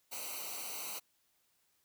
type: noise with comb filter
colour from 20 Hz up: white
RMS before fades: -42 dBFS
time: 0.11-1 s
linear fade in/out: 20 ms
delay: 0.58 ms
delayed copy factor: -0.95
effects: white hiss -75 dBFS RMS until 1.84 s